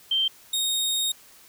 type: tone pair in turn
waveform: sine / sawtooth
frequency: 3136 / 3721 Hz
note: G7 / A#7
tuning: 0 / -4 cents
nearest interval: minor third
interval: 296 cents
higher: second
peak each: -20 dBFS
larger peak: neither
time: 0.11-0.28 / 0.53-1.12 s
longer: second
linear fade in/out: 5 ms
effects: white hiss -52 dBFS RMS until 1.48 s